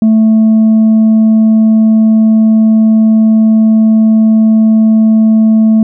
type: tone with tanh clipping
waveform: triangle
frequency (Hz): 220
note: A3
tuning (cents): 0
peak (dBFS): -4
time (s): 0.02-5.83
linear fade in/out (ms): 2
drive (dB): 7
effects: none